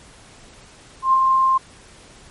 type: tone with ADSR envelope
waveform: sine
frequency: 1055 Hz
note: C6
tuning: 14 cents sharp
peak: -10 dBFS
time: 1.02-1.58 s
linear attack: 110 ms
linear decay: 25 ms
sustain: -3 dB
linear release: 9 ms
effects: pink hiss -46 dBFS RMS until 2.3 s + MP3 48 kbps